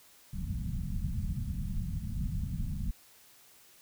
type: low-pass noise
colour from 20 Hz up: pink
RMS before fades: -34 dBFS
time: 0.33-2.91 s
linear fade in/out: 5 ms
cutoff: 210 Hz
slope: 48 dB/octave
effects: white hiss -59 dBFS RMS until 3.81 s